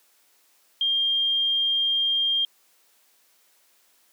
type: tone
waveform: sine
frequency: 3205 Hz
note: G7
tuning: 38 cents sharp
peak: -20 dBFS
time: 0.81-2.45 s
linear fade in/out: 2 ms
effects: white hiss -62 dBFS RMS until 4.12 s + high-pass 300 Hz 12 dB/octave